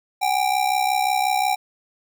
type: ring-modulated tone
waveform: square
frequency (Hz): 784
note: G5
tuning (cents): 0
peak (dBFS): -16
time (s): 0.21-1.56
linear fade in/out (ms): 20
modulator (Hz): 32.8
effects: none